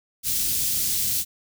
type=band-stop noise; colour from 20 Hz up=white; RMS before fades=-24 dBFS; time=0.23-1.25 s; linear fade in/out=50 ms; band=200 to 4200 Hz; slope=12 dB/octave; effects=none